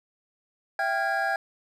triangle tone cluster, 665 / 783 / 1402 / 1641 Hz, E5 / G5 / F6 / G#6, +15 / -2 / +6 / -21 cents, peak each -29 / -26 / -33 / -26 dBFS, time 0.79-1.36 s, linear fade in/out 2 ms, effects none

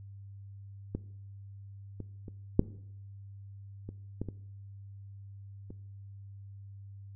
clicks, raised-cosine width 3 ms, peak -20 / -27 / -30 / -8 / -28 / -21 / -25 / -30 dBFS, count 8, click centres 0.95 / 2.003 / 2.282 / 2.594 / 3.89 / 4.216 / 4.287 / 5.705 s, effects noise-tail reverb RT60 0.7 s tail -19 dB re dry + added 99 Hz sine -45 dBFS peak until 7.15 s

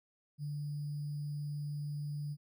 sine tone with sample-and-hold, 146.83 Hz, D3, in tune, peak -36 dBFS, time 0.38-2.37 s, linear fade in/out 50 ms, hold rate 4900 Hz, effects none

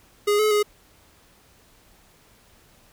square tone with pitch steps, 413.3 / 428.2 / 417.1 Hz, G#4 / A4 / G#4, -8 / -47 / +7 cents, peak -18 dBFS, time 0.27-0.63 s, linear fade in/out 10 ms, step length 120 ms, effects pink hiss -56 dBFS RMS until 2.92 s

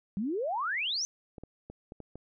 sine exponential sweep, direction up, 185 to 6272 Hz, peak -29 dBFS, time 0.17-1.05 s, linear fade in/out 0 ms
clicks, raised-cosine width 2 ms, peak -30 dBFS, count 6, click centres 1.382 / 1.436 / 1.7 / 1.921 / 2.003 / 2.156 s
effects none

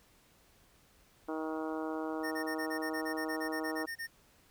harmonic tone, 157.9 Hz, D#3, 26 cents sharp, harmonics 2 / 3 / 4 / 5 / 6 / 7 / 8 / 9, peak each -37 / -41 / -43 / -45 / -47 / -48 / -49 / -50 dBFS, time 1.28-3.86 s, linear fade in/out 10 ms
square tone bursts, 1829 Hz, A#6, 33 cents flat, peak -38 dBFS, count 16, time 2.23-4.073 s, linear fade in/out 20 ms, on 88 ms, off 29 ms
effects pink hiss -65 dBFS RMS until 4.5 s

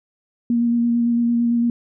sine tone with vibrato, 236 Hz, A#3, 22 cents sharp, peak -15 dBFS, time 0.5-1.7 s, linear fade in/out 2 ms, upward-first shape square, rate 8.9 Hz, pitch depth 12 cents each way, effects none

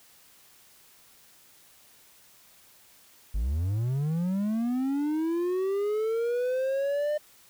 triangle linear sweep, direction up, 46.25 to 605 Hz, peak -23 dBFS, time 3.34-7.18 s, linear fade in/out 10 ms, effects white hiss -57 dBFS RMS until 7.49 s

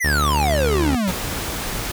square exponential sweep, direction down, 2082 to 173.4 Hz, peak -19 dBFS, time 0-1.12 s, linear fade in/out 20 ms
sawtooth tone, 73.42 Hz, D2, in tune, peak -15 dBFS, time 0.04-0.96 s, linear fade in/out 10 ms
pink noise, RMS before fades -26 dBFS, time 1.07-1.92 s, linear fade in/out 10 ms
effects none

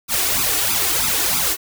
white noise with flanger, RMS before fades -19 dBFS, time 0.08-1.57 s, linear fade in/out 50 ms, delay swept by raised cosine 0.8 to 2.8 ms, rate 3.1 Hz, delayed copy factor +0.85, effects none

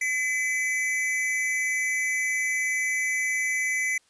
square tone pair together, 2020 / 2301 Hz, B6 / D7, +39 / -36 cents, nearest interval major second, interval 225 cents, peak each -26 / -30 dBFS, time 0.01-3.98 s, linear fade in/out 5 ms, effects white hiss -64 dBFS RMS until 4.09 s + resampled to 22050 Hz

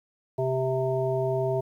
harmonic tone, 130.81 Hz, C3, in tune, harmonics 1 / 3 / 5 / 7, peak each -29 / -27 / -28 / -37 dBFS, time 0.38-1.61 s, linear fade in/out 10 ms, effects 10-bit

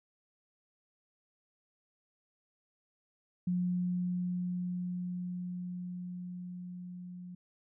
sine tone with level ramp, 179.1 Hz, F3, 44 cents sharp, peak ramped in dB -28 to -43 dBFS, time 3.47-7.35 s, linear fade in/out 5 ms, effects none

